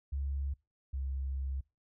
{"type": "tone pair in turn", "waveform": "sine", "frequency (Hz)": [69.3, 67.21], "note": ["C#2", "C2"], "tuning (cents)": [0, 47], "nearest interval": "minor second", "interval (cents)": 53, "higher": "first", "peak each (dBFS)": [-32, -33], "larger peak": "first", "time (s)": [[0.12, 0.54], [0.93, 1.61]], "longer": "second", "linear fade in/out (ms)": 10, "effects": ["noise-tail reverb RT60 0.3 s tail -26 dB re dry"]}